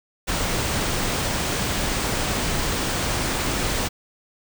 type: band-stop noise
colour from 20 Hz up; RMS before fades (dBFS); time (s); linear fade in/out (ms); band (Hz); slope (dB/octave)
pink; -24; 0.27-3.89; 20; 10000 to 14000; 96
effects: none